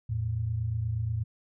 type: tone pair together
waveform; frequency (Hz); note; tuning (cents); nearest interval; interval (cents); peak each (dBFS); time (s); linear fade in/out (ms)
sine; 84.6 / 113; E2 / A2; +45 / +47; perfect fourth; 502; -34 / -28; 0.09-1.24; 10
effects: none